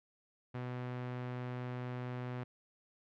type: tone with low-pass filter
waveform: sawtooth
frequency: 124.5 Hz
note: B2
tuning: 14 cents sharp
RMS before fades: -41 dBFS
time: 0.54-2.44 s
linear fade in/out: 10 ms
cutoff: 2200 Hz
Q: 0.88
effects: none